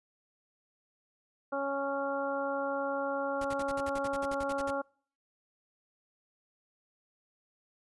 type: harmonic tone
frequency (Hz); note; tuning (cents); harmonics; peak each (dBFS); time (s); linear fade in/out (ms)
277.2; C#4; 0; 1 / 2 / 3 / 4 / 5; -39 / -33 / -38 / -40 / -38; 1.52-4.82; 10
type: noise bursts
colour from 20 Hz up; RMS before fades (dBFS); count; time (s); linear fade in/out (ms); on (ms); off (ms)
pink; -43; 15; 3.41-4.707; 5; 37; 53
effects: noise-tail reverb RT60 0.5 s tail -26 dB re dry + resampled to 24000 Hz